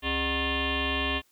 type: tone with frequency modulation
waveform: sine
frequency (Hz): 1421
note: F6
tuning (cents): +30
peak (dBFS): -25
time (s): 0.02-1.22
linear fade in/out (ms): 50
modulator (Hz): 338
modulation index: 5.6
effects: white hiss -66 dBFS RMS until 1.31 s